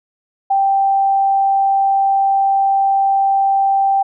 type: tone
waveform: sine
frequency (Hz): 784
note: G5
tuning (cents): 0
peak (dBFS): -11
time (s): 0.5-4.03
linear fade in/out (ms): 10
effects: none